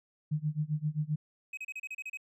sine tone with tremolo, 151.9 Hz, D#3, 41 cents flat, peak -26 dBFS, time 0.31-1.16 s, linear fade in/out 10 ms, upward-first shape sine, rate 7.6 Hz, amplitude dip 95%
triangle tone bursts, 2536 Hz, D#7, 32 cents sharp, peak -35 dBFS, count 9, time 1.53-2.173 s, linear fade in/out 5 ms, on 43 ms, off 32 ms
effects none

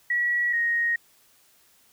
sine tone pair in turn, 1928 / 1872 Hz, B6 / A#6, -42 / +7 cents, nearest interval minor second, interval 51 cents, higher first, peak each -21 dBFS, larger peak neither, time 0.1-0.53 / 0.53-0.96 s, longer neither, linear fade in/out 5 ms, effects white hiss -60 dBFS RMS until 1.92 s

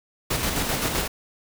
pink noise with tremolo, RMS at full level -24 dBFS, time 0.3-1.08 s, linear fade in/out 10 ms, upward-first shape square, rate 7.7 Hz, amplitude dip 35%, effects none

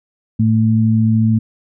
sine tone pair together, 111.2 / 221.6 Hz, A2 / A3, +19 / +13 cents, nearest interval octave, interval 1194 cents, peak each -13 dBFS, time 0.39-1.39 s, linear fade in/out 10 ms, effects none

